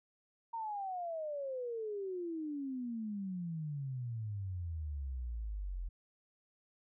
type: exponential sweep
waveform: sine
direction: down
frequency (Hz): 932.3 to 41.85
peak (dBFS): -37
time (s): 0.53-5.89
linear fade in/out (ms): 10
effects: none